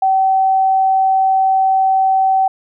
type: tone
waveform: sine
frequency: 766 Hz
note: G5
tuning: 40 cents flat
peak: -10 dBFS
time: 0.02-2.48 s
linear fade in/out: 5 ms
effects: none